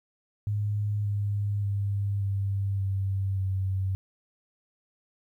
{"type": "tone with pitch steps", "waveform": "sine", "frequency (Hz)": [103.83, 102.11, 100.41, 98.74, 97.1, 95.49], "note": ["G#2", "G#2", "G2", "G2", "G2", "G2"], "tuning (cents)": [0, -29, 42, 13, -16, -45], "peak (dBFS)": -25, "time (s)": [0.47, 3.95], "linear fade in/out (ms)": 0, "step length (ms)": 580, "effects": ["11-bit"]}